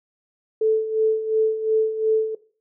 sine tone with tremolo, 438.8 Hz, A4, 5 cents flat, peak -14 dBFS, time 0.61-2.35 s, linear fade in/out 5 ms, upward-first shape sine, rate 2.8 Hz, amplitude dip 70%, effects noise-tail reverb RT60 0.4 s tail -17 dB re dry

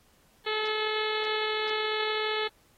harmonic tone, 431.1 Hz, A4, 35 cents flat, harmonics 1 / 2 / 3 / 4 / 5 / 6 / 7 / 8 / 9 / 10, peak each -31 / -38 / -36 / -38 / -36 / -43 / -39 / -38 / -41 / -43 dBFS, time 0.46-2.48 s, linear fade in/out 10 ms, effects pink hiss -64 dBFS RMS until 2.77 s + AAC 48 kbps

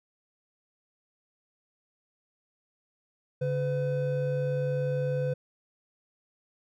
triangle tone pair together, 141.49 / 505 Hz, C#3 / B4, +36 / +39 cents, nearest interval octave + minor seventh, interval 2203 cents, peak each -27 dBFS, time 3.41-5.34 s, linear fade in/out 10 ms, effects none

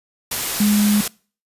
sine tone in noise, 207.7 Hz, G#3, in tune, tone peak -13 dBFS, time 0.6-1.01 s, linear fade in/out 5 ms, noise white, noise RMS -23 dBFS, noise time 0.31-1.08 s, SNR +7 dB, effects noise-tail reverb RT60 0.4 s tail -24 dB re dry + resampled to 32000 Hz

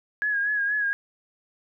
sine tone with vibrato, 1661.2 Hz, G#6, in tune, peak -22 dBFS, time 0.22-0.93 s, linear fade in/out 0 ms, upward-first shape sine, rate 4.2 Hz, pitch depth 47 cents each way, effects none

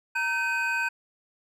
triangle tone cluster, 930 / 1538 / 2505 Hz, A#5 / G6 / D#7, -4 / -33 / +11 cents, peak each -31 / -25 / -28 dBFS, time 0.15-0.89 s, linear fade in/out 10 ms, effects none

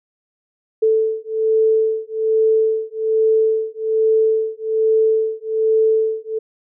sine beating tone pair, 440 / 441.2 Hz, A4 / A4, 0 / +5 cents, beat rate 1.2 Hz, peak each -17 dBFS, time 0.82-6.39 s, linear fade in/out 10 ms, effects none

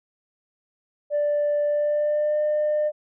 sine tone with pitch glide, 587.3 to 602.4 Hz, D5 to D5, 0 to +44 cents, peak -18 dBFS, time 1.1-2.92 s, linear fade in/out 50 ms, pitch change +44 cents, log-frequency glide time 1.65-2.38 s, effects tanh soft clip ceiling -17 dBFS

